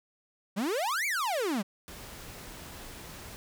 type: exponential two-way sweep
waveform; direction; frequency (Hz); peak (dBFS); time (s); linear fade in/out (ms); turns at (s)
45% pulse; up then down; 181.7 to 2376 to 181.7; -28; 0.56-1.63; 20; 1.06
type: noise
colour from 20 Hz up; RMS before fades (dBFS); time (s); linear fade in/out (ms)
pink; -45; 1.88-3.36; 0
effects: none